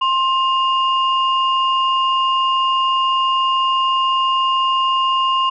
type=tone pair together; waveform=sine; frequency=1056 / 2831 Hz; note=C6 / F7; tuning=+16 / +23 cents; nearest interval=octave + perfect fourth; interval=1707 cents; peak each=-14 / -20 dBFS; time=0.01-5.5 s; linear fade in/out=10 ms; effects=tanh soft clip ceiling -7 dBFS